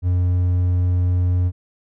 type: tone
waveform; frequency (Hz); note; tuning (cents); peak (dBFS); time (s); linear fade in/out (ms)
triangle; 89.6; F2; +45; -13; 0.02-1.52; 50
effects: none